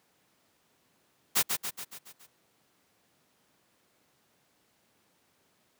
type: noise with echo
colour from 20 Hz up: white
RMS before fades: -24 dBFS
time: 1.35-1.43 s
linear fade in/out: 20 ms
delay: 140 ms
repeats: 6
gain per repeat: -5 dB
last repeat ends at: 2.27 s
effects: pink hiss -69 dBFS RMS until 5.79 s + high-pass 150 Hz 12 dB/octave